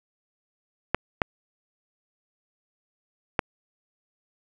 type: clicks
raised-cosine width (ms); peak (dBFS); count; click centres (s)
0.5; -5; 3; 0.946 / 1.218 / 3.392
effects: none